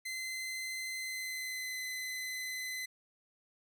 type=tone with pitch glide; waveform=sawtooth; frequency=2059 to 2029 Hz; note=C7 to B6; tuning=-28 to +46 cents; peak=-34 dBFS; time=0.05-2.86 s; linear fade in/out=10 ms; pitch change=-26 cents; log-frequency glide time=0.91-1.81 s; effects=none